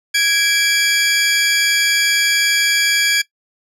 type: tone pair together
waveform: 20% pulse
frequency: 1655.2 / 2328 Hz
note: G#6 / D7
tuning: -6 / -16 cents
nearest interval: tritone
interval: 590 cents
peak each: -11 dBFS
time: 0.14-3.22 s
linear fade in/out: 10 ms
effects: noise-tail reverb RT60 0.1 s tail -19 dB re dry + low-pass 12000 Hz 12 dB/octave